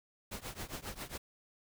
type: noise with tremolo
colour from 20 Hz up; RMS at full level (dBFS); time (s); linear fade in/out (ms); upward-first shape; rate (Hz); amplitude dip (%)
pink; -40; 0.31-1.18; 10; triangle; 7.4; 95
effects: none